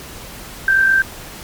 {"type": "tone with amplitude modulation", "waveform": "sine", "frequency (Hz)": 1568, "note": "G6", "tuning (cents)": 0, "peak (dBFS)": -8, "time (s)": [0.68, 1.02], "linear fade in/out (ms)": 2, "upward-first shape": "sine", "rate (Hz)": 47.3, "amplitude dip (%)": 45, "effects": ["pink hiss -34 dBFS RMS until 1.43 s", "MP3 96 kbps"]}